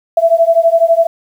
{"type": "beating tone pair", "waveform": "sine", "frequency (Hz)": [659.3, 671.3], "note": ["E5", "E5"], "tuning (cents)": [0, 31], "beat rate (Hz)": 12, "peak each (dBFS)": -10, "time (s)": [0.17, 1.07], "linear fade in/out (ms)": 5, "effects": ["7-bit"]}